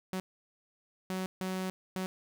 sawtooth tone bursts at uneven times, 186.9 Hz, F#3, 18 cents sharp, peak -29 dBFS, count 4, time 0.13-0.2 / 1.1-1.26 / 1.41-1.7 / 1.96-2.06 s, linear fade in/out 0 ms, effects none

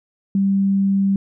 sine tone, 196 Hz, G3, in tune, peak -14 dBFS, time 0.35-1.16 s, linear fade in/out 2 ms, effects none

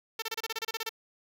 5% pulse tone bursts, 448.5 Hz, A4, 33 cents sharp, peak -20 dBFS, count 12, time 0.19-0.893 s, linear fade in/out 5 ms, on 32 ms, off 29 ms, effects none

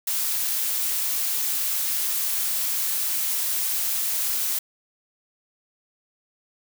blue noise, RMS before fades -25 dBFS, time 0.07-4.59 s, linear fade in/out 5 ms, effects none

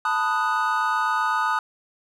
triangle chord, B dominant seventh, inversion third, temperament equal, 880 / 987.8 / 1244.5 / 1480 Hz, A5 / B5 / D#6 / F#6, 0 / 0 / 0 / 0 cents, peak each -24 / -27 / -22 / -25 dBFS, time 0.05-1.59 s, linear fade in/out 2 ms, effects none

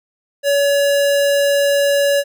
square tone, 566 Hz, C#5, 36 cents sharp, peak -13 dBFS, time 0.43-2.24 s, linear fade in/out 50 ms, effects none

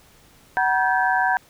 sine tone cluster, 751 / 959 / 1563 / 1709 Hz, F#5 / A#5 / G6 / G#6, +26 / +49 / -6 / +49 cents, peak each -21 / -23 / -22 / -27 dBFS, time 0.57-1.37 s, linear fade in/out 0 ms, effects pink hiss -53 dBFS RMS until 1.49 s

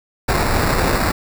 pink noise with sample-and-hold, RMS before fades -17 dBFS, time 0.28-1.12 s, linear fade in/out 10 ms, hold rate 3150 Hz, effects none

